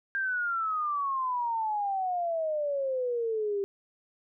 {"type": "exponential sweep", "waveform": "sine", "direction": "down", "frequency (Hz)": [1603, 392], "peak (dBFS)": -27, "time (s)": [0.15, 3.64], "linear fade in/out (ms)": 0, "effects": []}